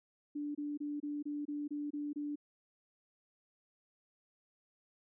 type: tone bursts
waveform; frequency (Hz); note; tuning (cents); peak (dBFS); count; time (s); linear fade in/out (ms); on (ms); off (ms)
sine; 292.9; D4; -5; -36; 9; 0.35-2.358; 10; 200; 26
effects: none